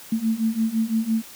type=beating tone pair; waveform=sine; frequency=220 / 225.9 Hz; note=A3 / A3; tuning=0 / +46 cents; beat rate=5.9 Hz; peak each=-24 / -22 dBFS; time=0.12-1.22 s; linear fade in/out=5 ms; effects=white hiss -43 dBFS RMS until 1.35 s + high-pass 60 Hz 12 dB/octave